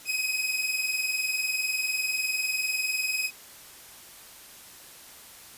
sawtooth tone pair together, 2516 / 2536 Hz, D#7 / D#7, +19 / +32 cents, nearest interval unison, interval 13 cents, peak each -26 dBFS, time 0.05-3.31 s, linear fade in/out 50 ms, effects white hiss -48 dBFS RMS until 5.57 s + resampled to 32000 Hz

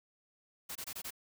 white noise bursts, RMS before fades -42 dBFS, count 5, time 0.69-1.107 s, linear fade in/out 10 ms, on 65 ms, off 23 ms, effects none

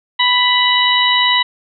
harmonic tone with a mistuned harmonic, 990 Hz, B5, 4 cents sharp, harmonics 1 / 2 / 3 / 4, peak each -16 / -16 / -16 / -16 dBFS, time 0.19-1.43 s, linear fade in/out 10 ms, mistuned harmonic 4, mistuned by -44 cents, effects none

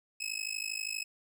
20% pulse tone with amplitude modulation, 2571 Hz, E7, 44 cents flat, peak -26 dBFS, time 0.2-1.04 s, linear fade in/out 10 ms, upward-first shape sine, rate 52.5 Hz, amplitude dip 95%, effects none

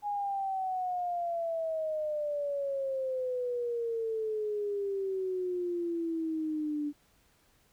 sine exponential sweep, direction down, 830.6 to 290.9 Hz, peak -30 dBFS, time 0.02-6.93 s, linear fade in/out 50 ms, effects pink hiss -67 dBFS RMS until 7.72 s

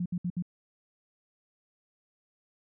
sine tone bursts, 176.9 Hz, F3, 23 cents sharp, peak -28 dBFS, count 4, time 0-0.424 s, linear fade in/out 5 ms, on 58 ms, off 64 ms, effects none

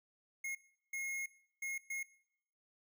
square tone bursts at uneven times, 2157 Hz, C#7, 48 cents flat, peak -39 dBFS, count 4, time 0.44-0.55 / 0.93-1.26 / 1.62-1.78 / 1.9-2.03 s, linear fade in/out 5 ms, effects noise-tail reverb RT60 0.7 s tail -21 dB re dry

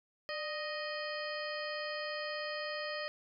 harmonic tone with a mistuned harmonic, 622.3 Hz, D#5, in tune, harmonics 1 / 2 / 3 / 4 / 5 / 7 / 8, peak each -40 / -45 / -42 / -48 / -49 / -47 / -48 dBFS, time 0.29-3.08 s, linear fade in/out 0 ms, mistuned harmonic 1, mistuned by -72 cents, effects none

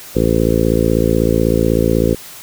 harmonic tone, 56.1 Hz, A1, 34 cents sharp, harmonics 1 / 2 / 3 / 4 / 5 / 6 / 7 / 8 / 9, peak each -20 / -20 / -20 / -20 / -20 / -20 / -20 / -20 / -20 dBFS, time 0.15-2.15 s, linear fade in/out 10 ms, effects white hiss -35 dBFS RMS until 2.42 s

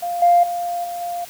sine tone with level steps, 698.5 Hz, F5, in tune, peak -21 / -9 / -21 / -25 / -23 dBFS, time 0.02-1.25 s, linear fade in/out 10 ms, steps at 0.22 / 0.43 / 0.84 / 1.01 s, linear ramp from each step 5 ms, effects tanh soft clip ceiling -5 dBFS + white hiss -40 dBFS RMS until 1.29 s

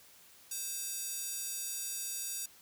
square tone with high-pass filter, 523.3 Hz, C5, in tune, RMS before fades -39 dBFS, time 0.51-2.46 s, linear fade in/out 5 ms, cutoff 7300 Hz, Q 1.3, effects white hiss -59 dBFS RMS until 2.61 s

